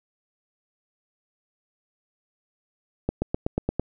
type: accelerating click train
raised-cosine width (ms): 2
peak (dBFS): -10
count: 7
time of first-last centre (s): 3.09-3.796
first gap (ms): 130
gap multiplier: 0.96
effects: none